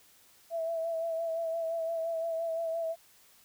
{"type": "tone with vibrato", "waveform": "sine", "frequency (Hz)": 659.3, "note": "E5", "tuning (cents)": 0, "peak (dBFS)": -30, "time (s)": [0.5, 2.96], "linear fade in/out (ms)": 50, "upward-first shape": "sine", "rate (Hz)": 5.8, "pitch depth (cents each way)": 31, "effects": ["white hiss -61 dBFS RMS until 3.44 s"]}